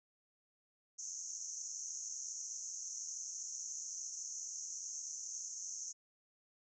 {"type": "band-pass noise", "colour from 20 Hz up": "white", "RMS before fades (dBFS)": -45, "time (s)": [0.98, 5.93], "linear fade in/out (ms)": 20, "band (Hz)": [5900, 6700], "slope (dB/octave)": 96, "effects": []}